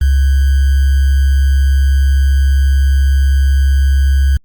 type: tone with sample-and-hold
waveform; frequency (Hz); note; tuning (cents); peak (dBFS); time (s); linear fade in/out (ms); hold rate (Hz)
sine; 67.9; C#2; -35; -7; 0.01-4.37; 5; 1575
effects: Opus 32 kbps